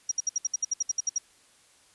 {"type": "tone bursts", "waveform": "sine", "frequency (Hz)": 5720, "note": "F8", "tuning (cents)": 41, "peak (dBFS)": -23, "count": 13, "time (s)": [0.09, 1.183], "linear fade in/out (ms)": 5, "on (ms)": 25, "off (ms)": 64, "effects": ["white hiss -60 dBFS RMS until 1.94 s", "resampled to 24000 Hz"]}